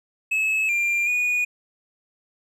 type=tone with pitch steps; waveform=triangle; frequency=2589 / 2386 / 2458 Hz; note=E7 / D7 / D#7; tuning=-32 / +27 / -22 cents; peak=-18 dBFS; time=0.31-1.45 s; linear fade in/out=10 ms; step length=380 ms; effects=none